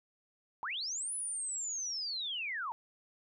sine linear two-way sweep, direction up then down, 811 to 10140 to 862 Hz, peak -35 dBFS, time 0.63-2.72 s, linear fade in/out 0 ms, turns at 1.14 s, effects none

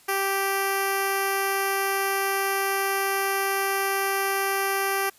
5% pulse tone with notch filter, 391.1 Hz, G4, 4 cents flat, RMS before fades -25 dBFS, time 0.08-5.1 s, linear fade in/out 10 ms, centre 3800 Hz, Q 0.66, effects white hiss -55 dBFS RMS until 5.18 s + resampled to 32000 Hz

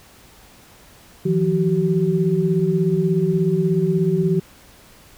sine tone cluster, 160.3 / 176.9 / 381.2 Hz, E3 / F3 / G4, -48 / +23 / -48 cents, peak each -20 dBFS, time 1.25-4.4 s, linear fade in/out 10 ms, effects pink hiss -48 dBFS RMS until 5.17 s

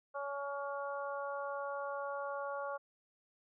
harmonic tone, 281.4 Hz, C#4, 26 cents sharp, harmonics 2 / 3 / 4 / 5, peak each -40 / -45 / -43 / -46 dBFS, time 0.14-2.78 s, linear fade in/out 20 ms, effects none

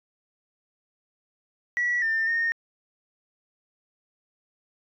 sine tone with pitch steps, 1939 / 1798 / 1839 Hz, B6 / A6 / A#6, -32 / +37 / -24 cents, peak -21 dBFS, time 1.77-2.52 s, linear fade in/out 0 ms, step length 250 ms, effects tanh soft clip ceiling -18 dBFS

